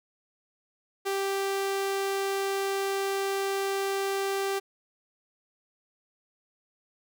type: tone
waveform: sawtooth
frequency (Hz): 392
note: G4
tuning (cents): 0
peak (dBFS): -23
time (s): 1.05-4.6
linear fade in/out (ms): 20
effects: none